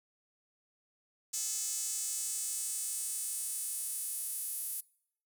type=tone with high-pass filter sweep; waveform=sawtooth; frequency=432.5 Hz; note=A4; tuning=30 cents flat; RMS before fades=-37 dBFS; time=1.33-4.81 s; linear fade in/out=10 ms; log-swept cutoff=7100 to 11000 Hz; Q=2.8; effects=noise-tail reverb RT60 0.7 s tail -25 dB re dry